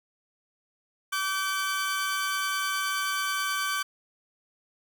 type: tone pair together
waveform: sawtooth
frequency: 1155.1 / 1537 Hz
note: D6 / G6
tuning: -29 / -35 cents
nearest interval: perfect fourth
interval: 494 cents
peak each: -26 dBFS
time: 1.12-3.83 s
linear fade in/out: 10 ms
effects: none